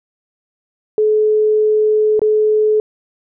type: tone with dropouts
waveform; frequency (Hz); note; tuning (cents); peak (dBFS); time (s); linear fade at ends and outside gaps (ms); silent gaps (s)
sine; 428.6; A4; -45; -10; 0.98-2.8; 1; 2.194-2.217
effects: none